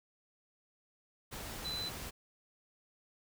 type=tone in noise; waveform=sine; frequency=4011 Hz; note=B7; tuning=26 cents sharp; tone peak=-37 dBFS; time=1.64-1.9 s; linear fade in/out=20 ms; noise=pink; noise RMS=-44 dBFS; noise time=1.31-2.11 s; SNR=+4 dB; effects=none